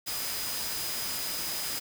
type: tone in noise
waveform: sine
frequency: 4978 Hz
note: D#8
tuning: in tune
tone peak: -38 dBFS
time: 0.06-1.8 s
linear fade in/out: 20 ms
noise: white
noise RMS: -34 dBFS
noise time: 0.06-1.8 s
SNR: -7 dB
effects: none